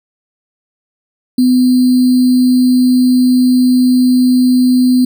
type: tone with sample-and-hold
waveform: sine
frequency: 252.2 Hz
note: B3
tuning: 36 cents sharp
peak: -6 dBFS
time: 1.38-5.05 s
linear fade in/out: 5 ms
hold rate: 4410 Hz
effects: none